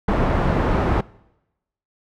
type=low-pass noise; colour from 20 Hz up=pink; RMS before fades=-19 dBFS; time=0.08-1.01 s; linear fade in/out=5 ms; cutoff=1200 Hz; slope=12 dB/octave; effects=noise-tail reverb RT60 0.9 s tail -22 dB re dry

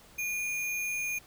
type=tone with sample-and-hold; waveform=sine; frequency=2429 Hz; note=D#7; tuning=42 cents flat; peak=-30 dBFS; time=0.18-1.19 s; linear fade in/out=10 ms; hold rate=8820 Hz; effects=pink hiss -56 dBFS RMS until 1.26 s

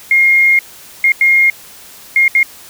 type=tone bursts at uneven times; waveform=sine; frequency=2135 Hz; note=C7; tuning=34 cents sharp; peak=-6 dBFS; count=5; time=0.11-0.59 / 1.04-1.12 / 1.21-1.5 / 2.16-2.28 / 2.35-2.43 s; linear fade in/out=2 ms; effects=white hiss -37 dBFS RMS until 2.69 s

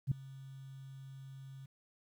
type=tone with ADSR envelope; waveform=sine; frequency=134.6 Hz; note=C3; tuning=49 cents sharp; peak=-25 dBFS; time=0.07-1.66 s; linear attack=44 ms; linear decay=3 ms; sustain=-22 dB; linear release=7 ms; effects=11-bit

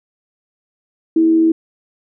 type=tone with frequency modulation; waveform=sine; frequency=324.8 Hz; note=E4; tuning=26 cents flat; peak=-9 dBFS; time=1.16-1.52 s; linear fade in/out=5 ms; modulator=86.2 Hz; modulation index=0.21; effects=none

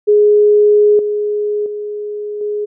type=tone with level steps; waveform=sine; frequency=417.2 Hz; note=G#4; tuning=8 cents sharp; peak=-6 / -14 / -20 / -16 dBFS; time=0.07-2.66 s; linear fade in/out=20 ms; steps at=0.99 / 1.66 / 2.41 s; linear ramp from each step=2 ms; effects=none

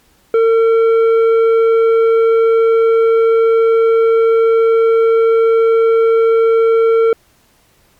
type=tone with tanh clipping; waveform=sine; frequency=453.5 Hz; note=A#4; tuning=48 cents flat; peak=-9 dBFS; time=0.34-7.13 s; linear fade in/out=2 ms; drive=8 dB; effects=pink hiss -53 dBFS RMS until 7.99 s + MP3 96 kbps

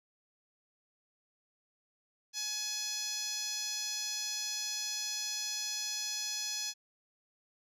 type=tone with band-pass filter; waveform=10% pulse; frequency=845 Hz; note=G#5; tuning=30 cents sharp; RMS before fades=-37 dBFS; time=2.33-6.74 s; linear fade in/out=50 ms; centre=6200 Hz; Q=2.5; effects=none

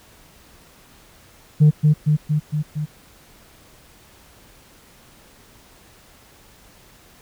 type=tone with echo; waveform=sine; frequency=151.2 Hz; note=D#3; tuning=49 cents flat; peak=-6 dBFS; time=1.6-1.71 s; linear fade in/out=20 ms; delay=230 ms; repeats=5; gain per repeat=-3 dB; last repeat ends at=2.86 s; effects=tanh soft clip ceiling -7 dBFS + pink hiss -50 dBFS RMS until 7.21 s

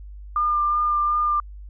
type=tone with vibrato; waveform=sine; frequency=1200 Hz; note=D6; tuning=37 cents sharp; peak=-18 dBFS; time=0.36-1.4 s; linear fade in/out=2 ms; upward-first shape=sine; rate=2.7 Hz; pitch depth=14 cents each way; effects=added 50 Hz sine -36 dBFS peak until 1.69 s

